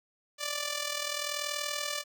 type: tone with amplitude modulation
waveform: 5% pulse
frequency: 587.3 Hz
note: D5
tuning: in tune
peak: -18 dBFS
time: 0.38-2.04 s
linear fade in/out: 50 ms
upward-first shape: sine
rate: 40.7 Hz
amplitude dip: 60%
effects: none